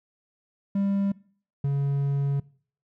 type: tone pair in turn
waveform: triangle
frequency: 198.2 / 140.15 Hz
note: G3 / C#3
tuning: +19 / +19 cents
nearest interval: tritone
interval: 600 cents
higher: first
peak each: -20 dBFS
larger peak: neither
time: 0.75-1.12 / 1.64-2.4 s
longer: second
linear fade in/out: 5 ms
effects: noise-tail reverb RT60 0.5 s tail -22 dB re dry